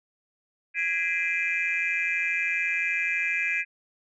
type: tone cluster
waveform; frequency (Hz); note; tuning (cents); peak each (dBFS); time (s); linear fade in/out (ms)
sine; 1655 / 1943 / 2055 / 2378 / 2551; G#6 / B6 / C7 / D7 / D#7; -6 / -29 / -32 / +21 / +43; -30 / -36 / -31 / -27 / -30; 0.74-3.65; 50
effects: tanh soft clip ceiling -16 dBFS